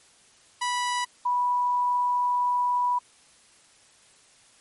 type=tone pair in turn; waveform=sawtooth / sine; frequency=982 / 982 Hz; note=B5 / B5; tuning=-10 / -10 cents; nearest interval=unison; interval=0 cents; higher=neither; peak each=-21 / -21 dBFS; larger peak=neither; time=0.61-1.05 / 1.25-2.99 s; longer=second; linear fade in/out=10 ms; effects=white hiss -57 dBFS RMS until 4.6 s + MP3 48 kbps